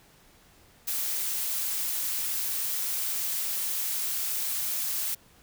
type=noise; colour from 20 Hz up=blue; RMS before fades=-30 dBFS; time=0.87-5.15 s; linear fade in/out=10 ms; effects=pink hiss -58 dBFS RMS until 5.42 s